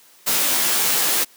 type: noise with comb filter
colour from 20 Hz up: white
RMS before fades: -19 dBFS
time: 0.26-1.25 s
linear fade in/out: 20 ms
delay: 15 ms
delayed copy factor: -0.7
effects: white hiss -51 dBFS RMS until 1.36 s + high-pass 200 Hz 12 dB/octave